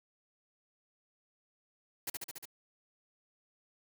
white noise with echo, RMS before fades -37 dBFS, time 2.07-2.1 s, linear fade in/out 5 ms, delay 71 ms, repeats 5, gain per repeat -2 dB, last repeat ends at 2.455 s, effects none

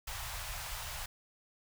pink band-stop noise, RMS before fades -41 dBFS, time 0.07-1.06 s, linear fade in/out 5 ms, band 110 to 710 Hz, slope 24 dB/octave, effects none

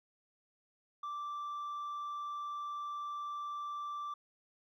triangle tone with hard clipping, 1172 Hz, D6, 4 cents flat, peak -37 dBFS, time 1.03-4.14 s, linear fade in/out 5 ms, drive 1 dB, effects none

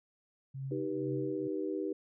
sine tone with tremolo, 134.9 Hz, C#3, 47 cents flat, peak -35 dBFS, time 0.54-1.48 s, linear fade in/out 10 ms, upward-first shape triangle, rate 2.1 Hz, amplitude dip 95%
sine chord, Eb augmented, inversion none, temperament just, 311.1 / 388.9 / 486.1 Hz, Eb4 / G4 / B4, 0 / -14 / -28 cents, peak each -36 / -36 / -40 dBFS, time 0.71-1.93 s, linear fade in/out 5 ms
effects none

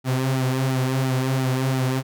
sawtooth tone with flanger, 130.81 Hz, C3, in tune, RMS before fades -22 dBFS, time 0.04-2.03 s, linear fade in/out 50 ms, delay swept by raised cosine 1.8 to 6.3 ms, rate 2.9 Hz, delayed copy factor -0.65, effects none

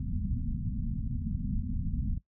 pink low-pass noise, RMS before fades -32 dBFS, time 0-2.18 s, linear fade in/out 5 ms, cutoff 250 Hz, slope 96 dB/octave, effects noise-tail reverb RT60 0.1 s tail -18 dB re dry

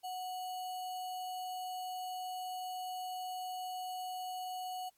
sine tone with sample-and-hold, 738 Hz, F#5, 5 cents flat, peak -38 dBFS, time 0.03-4.9 s, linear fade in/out 20 ms, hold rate 3675 Hz, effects white hiss -74 dBFS RMS until 4.97 s + AAC 64 kbps

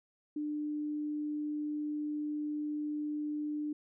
sine tone, 298.8 Hz, D4, 30 cents sharp, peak -33 dBFS, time 0.36-3.73 s, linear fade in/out 5 ms, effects none

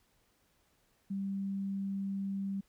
sine tone, 196 Hz, G3, in tune, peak -33 dBFS, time 1.1-2.61 s, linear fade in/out 10 ms, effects pink hiss -72 dBFS RMS until 2.68 s

